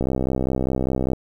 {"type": "click train", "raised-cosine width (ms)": 2, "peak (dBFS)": -9, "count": 74, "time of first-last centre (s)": [0.01, 1.133], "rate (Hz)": 65, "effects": ["8-bit"]}